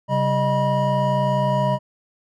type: tone cluster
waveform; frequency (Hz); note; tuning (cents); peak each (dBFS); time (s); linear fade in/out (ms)
triangle; 133.8 / 193.4 / 617 / 969; C3 / G3 / D#5 / B5; +39 / -23 / -15 / -33; -20 / -24 / -20 / -21; 0.08-1.79; 50
effects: none